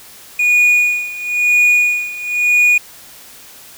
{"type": "tone with tremolo", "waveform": "triangle", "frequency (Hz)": 2453, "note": "D#7", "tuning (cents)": -25, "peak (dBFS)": -6, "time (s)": [0.39, 2.78], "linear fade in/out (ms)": 5, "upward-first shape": "sine", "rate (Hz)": 0.99, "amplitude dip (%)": 85, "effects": ["white hiss -39 dBFS RMS until 3.77 s"]}